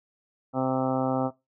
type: harmonic tone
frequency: 130.81 Hz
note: C3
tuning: in tune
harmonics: 1 / 2 / 3 / 4 / 5 / 6 / 7 / 8 / 9 / 10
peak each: -33 / -27 / -39 / -31 / -32 / -31 / -37 / -44 / -39 / -38 dBFS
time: 0.53-1.31 s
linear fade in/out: 50 ms
effects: noise-tail reverb RT60 0.2 s tail -17 dB re dry